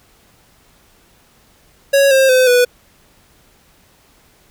square tone with pitch steps, 554.4 / 532.7 / 511.9 / 491.9 Hz, C#5 / C5 / C5 / B4, 0 / +31 / -38 / -7 cents, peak -9 dBFS, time 1.93-2.65 s, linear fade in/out 10 ms, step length 180 ms, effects pink hiss -52 dBFS RMS until 4.5 s

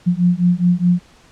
sine beating tone pair, 174.6 / 179.4 Hz, F3 / F3, 0 / +47 cents, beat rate 4.8 Hz, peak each -15 dBFS, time 0.06-1 s, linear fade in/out 20 ms, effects pink hiss -49 dBFS RMS until 1.31 s + low-pass 7000 Hz 12 dB/octave

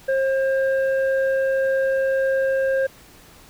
sine tone pair together, 534.6 / 1602 Hz, C5 / G6, +37 / +37 cents, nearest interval octave + perfect fifth, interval 1900 cents, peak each -17 / -26 dBFS, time 0.08-2.87 s, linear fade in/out 10 ms, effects tanh soft clip ceiling -12 dBFS + pink hiss -48 dBFS RMS until 3.49 s

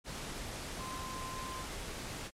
sine tone in noise, 1039 Hz, C6, 12 cents flat, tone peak -42 dBFS, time 0.77-1.66 s, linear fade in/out 50 ms, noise pink, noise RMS -42 dBFS, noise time 0.04-2.31 s, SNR -3 dB, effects low-pass 10000 Hz 12 dB/octave + MP3 64 kbps

